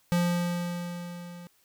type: tone with level ramp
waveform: square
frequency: 174.61 Hz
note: F3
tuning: in tune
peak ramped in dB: -22 to -43 dBFS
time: 0.12-1.47 s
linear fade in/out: 0 ms
effects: white hiss -66 dBFS RMS until 1.64 s